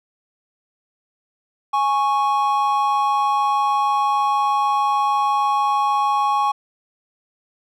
triangle tone pair together, 830.6 / 1104.2 Hz, G#5 / C#6, 0 / -7 cents, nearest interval perfect fourth, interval 493 cents, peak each -17 dBFS, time 1.73-6.52 s, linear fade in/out 10 ms, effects none

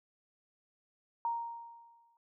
sine tone with exponential decay, 932.3 Hz, A#5, in tune, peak -29 dBFS, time 1.25-2.17 s, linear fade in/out 1 ms, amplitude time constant 200 ms, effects none

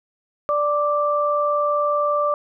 sine tone pair together, 587.4 / 1174.7 Hz, D5 / D6, 0 / 0 cents, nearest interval octave, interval 1200 cents, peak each -20 dBFS, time 0.49-2.34 s, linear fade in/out 0 ms, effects none

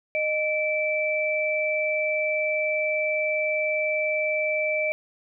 sine tone pair together, 615.8 / 2325 Hz, D#5 / D7, -18 / -18 cents, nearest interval octave + major seventh, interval 2300 cents, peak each -25 dBFS, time 0.15-4.92 s, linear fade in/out 0 ms, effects none

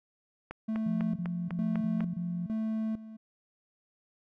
click train, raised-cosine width 0.5 ms, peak -24 dBFS, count 7, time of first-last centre 0.51-2.006 s, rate 4.01 Hz
triangle tone with tremolo, 220 Hz, A3, in tune, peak -27 dBFS, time 0.68-3.17 s, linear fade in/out 10 ms, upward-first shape square, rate 1.1 Hz, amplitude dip 80%
sine tone bursts, 174.61 Hz, F3, in tune, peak -31 dBFS, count 5, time 0.86-2.464 s, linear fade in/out 5 ms, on 300 ms, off 26 ms
effects none

